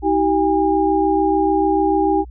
sine tone cluster, 318.6 / 385.4 / 812 Hz, D#4 / G4 / G#5, +41 / -29 / -39 cents, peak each -18 dBFS, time 0.02-2.25 s, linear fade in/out 50 ms, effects added 60 Hz sine -33 dBFS peak until 2.3 s

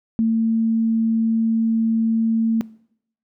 sine tone, 225.3 Hz, A3, 41 cents sharp, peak -15 dBFS, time 0.19-2.61 s, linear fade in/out 0 ms, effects noise-tail reverb RT60 0.7 s tail -21 dB re dry

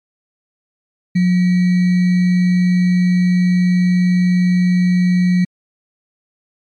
sine tone with sample-and-hold, 180.3 Hz, F#3, 45 cents flat, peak -10 dBFS, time 1.15-5.45 s, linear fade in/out 10 ms, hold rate 2100 Hz, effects low-pass 4000 Hz 12 dB/octave + MP3 96 kbps

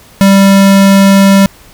square tone, 196 Hz, G3, in tune, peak -3 dBFS, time 0.21-1.46 s, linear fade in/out 0 ms, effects pink hiss -39 dBFS RMS until 1.73 s

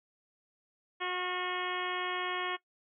harmonic tone with a mistuned harmonic, 363.3 Hz, F#4, 32 cents flat, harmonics 1 / 2 / 3 / 4 / 5 / 6 / 7 / 8 / 9, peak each -39 / -41 / -38 / -43 / -40 / -41 / -46 / -45 / -44 dBFS, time 1-2.57 s, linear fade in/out 20 ms, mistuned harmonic 4, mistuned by -31 cents, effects noise-tail reverb RT60 0.1 s tail -19 dB re dry

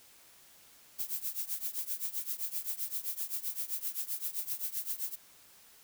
violet noise with tremolo, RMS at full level -33 dBFS, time 0.98-5.16 s, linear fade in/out 20 ms, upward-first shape triangle, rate 7.7 Hz, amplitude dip 95%, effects white hiss -59 dBFS RMS until 5.83 s

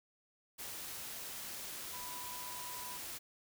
sine tone in noise, 987.8 Hz, B5, in tune, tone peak -48 dBFS, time 1.92-2.98 s, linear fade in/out 20 ms, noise white, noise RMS -45 dBFS, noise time 0.58-3.19 s, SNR -6 dB, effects none

